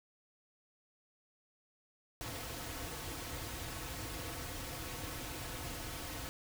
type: noise with comb filter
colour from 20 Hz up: pink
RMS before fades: -43 dBFS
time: 2.21-6.29 s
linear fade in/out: 0 ms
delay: 5 ms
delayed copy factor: -0.65
effects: none